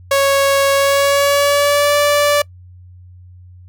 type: tone with pitch glide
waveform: sawtooth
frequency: 553 to 582.2 Hz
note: C#5 to D5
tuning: -4 to -15 cents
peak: -7 dBFS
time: 0.11-2.42 s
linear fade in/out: 5 ms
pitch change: +89 cents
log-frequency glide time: 0.73-1.96 s
effects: noise-tail reverb RT60 0.1 s tail -24 dB re dry + added 90 Hz sine -37 dBFS peak until 3.68 s